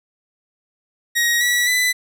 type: tone with pitch steps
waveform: sawtooth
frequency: 1889 / 1942.1 / 1996.7 Hz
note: A#6 / B6 / B6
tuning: +22 / -30 / +18 cents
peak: -12 dBFS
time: 1.15-1.93 s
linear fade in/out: 20 ms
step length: 260 ms
effects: none